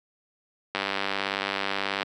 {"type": "click train", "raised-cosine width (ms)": 0.3, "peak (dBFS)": -10, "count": 127, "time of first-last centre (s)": [0.75, 2.029], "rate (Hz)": 98.5, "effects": ["high-pass 200 Hz 12 dB/octave"]}